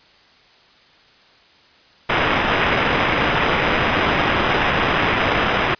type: noise with sample-and-hold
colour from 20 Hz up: blue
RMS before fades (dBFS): -18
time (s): 2.09-5.75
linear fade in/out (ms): 10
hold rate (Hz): 4410
effects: white hiss -51 dBFS RMS until 5.79 s + resampled to 11025 Hz